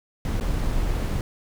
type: noise with dropouts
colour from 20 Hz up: brown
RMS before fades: -24 dBFS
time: 0.25-1.21 s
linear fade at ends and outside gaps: 1 ms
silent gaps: 0.4-0.409 s
effects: none